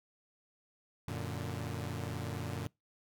sawtooth chord, Gb augmented, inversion none, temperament equal, 92.5 / 116.54 / 146.83 Hz, Gb2 / Bb2 / D3, 0 / 0 / 0 cents, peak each -37 / -37 / -38 dBFS, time 1.08-2.67 s, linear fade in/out 0 ms, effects noise-tail reverb RT60 0.2 s tail -25 dB re dry

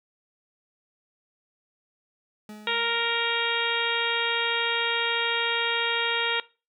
40% pulse tone with exponential decay, 211.9 Hz, G#3, 35 cents sharp, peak -37 dBFS, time 2.49-3.51 s, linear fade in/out 2 ms, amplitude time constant 220 ms
harmonic tone, 466.2 Hz, A#4, in tune, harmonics 1 / 2 / 3 / 4 / 5 / 6 / 7 / 8, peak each -32 / -32 / -32 / -32 / -32 / -32 / -32 / -32 dBFS, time 2.67-6.4 s, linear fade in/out 2 ms
effects noise-tail reverb RT60 0.3 s tail -20 dB re dry

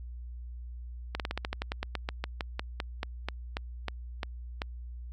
slowing click train, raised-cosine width 0.3 ms, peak -16 dBFS, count 22, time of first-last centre 1.15-4.619 s, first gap 48 ms, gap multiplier 1.11, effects added 60 Hz sine -39 dBFS peak until 5.12 s

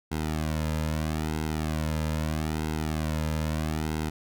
sawtooth tone with flanger, 77.9 Hz, D#2, 3 cents sharp, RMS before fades -29 dBFS, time 0.11-4.1 s, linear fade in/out 10 ms, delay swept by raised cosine 1.7 to 2.7 ms, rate 0.78 Hz, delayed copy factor -0.9, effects none

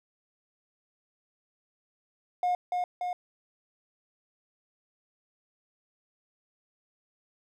triangle tone with echo, 718 Hz, F5, 48 cents sharp, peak -21 dBFS, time 2.43-2.55 s, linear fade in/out 2 ms, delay 290 ms, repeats 2, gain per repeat -3 dB, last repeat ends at 3.13 s, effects tanh soft clip ceiling -19 dBFS

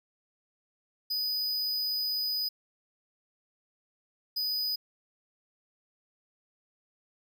square tone bursts at uneven times, 4978 Hz, D#8, in tune, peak -29 dBFS, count 2, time 1.1-2.49 / 4.36-4.76 s, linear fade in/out 10 ms, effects none

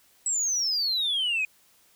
sine exponential sweep, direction down, 7902 to 2458 Hz, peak -22 dBFS, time 0.26-1.45 s, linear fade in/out 2 ms, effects tanh soft clip ceiling -21 dBFS + white hiss -61 dBFS RMS until 1.95 s

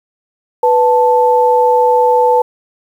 sine tone pair together, 493.9 / 880 Hz, B4 / A5, 0 / 0 cents, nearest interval minor seventh, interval 1000 cents, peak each -10 dBFS, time 0.63-2.42 s, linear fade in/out 5 ms, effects 7-bit

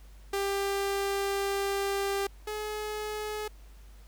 sawtooth tone pair in turn, 396.2 / 424.5 Hz, G4 / G#4, +18 / +38 cents, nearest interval minor second, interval 120 cents, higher second, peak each -24 / -29 dBFS, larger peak first, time 0.33-2.27 / 2.47-3.48 s, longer first, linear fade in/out 5 ms, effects added 50 Hz sine -48 dBFS peak until 4.07 s + pink hiss -61 dBFS RMS until 4.07 s

